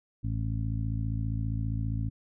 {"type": "harmonic tone", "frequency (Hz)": 55, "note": "A1", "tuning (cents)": 0, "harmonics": [1, 2, 3, 4, 5], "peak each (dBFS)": [-33, -30, -40, -40, -41], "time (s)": [0.23, 2.1], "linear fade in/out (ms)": 20, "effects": []}